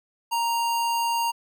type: tone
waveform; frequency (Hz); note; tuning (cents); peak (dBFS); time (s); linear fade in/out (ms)
square; 932.3; A#5; 0; -23; 0.31-1.32; 20
effects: none